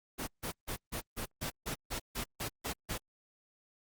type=noise bursts; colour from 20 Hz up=pink; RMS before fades=-37 dBFS; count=12; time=0.18-2.982 s; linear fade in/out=20 ms; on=96 ms; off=150 ms; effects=Opus 24 kbps